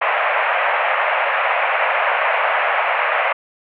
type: band-pass noise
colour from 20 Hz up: pink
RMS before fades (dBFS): -18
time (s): 0.01-3.33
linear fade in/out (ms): 10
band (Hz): 560 to 2600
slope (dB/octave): 48
effects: none